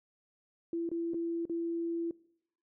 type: tone with dropouts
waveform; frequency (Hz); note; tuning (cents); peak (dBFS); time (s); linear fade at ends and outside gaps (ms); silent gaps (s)
sine; 336; E4; +33; -31; 0.73-2.11; 2; 0.891-0.915 / 1.136-1.143 / 1.454-1.496
effects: noise-tail reverb RT60 0.7 s tail -22 dB re dry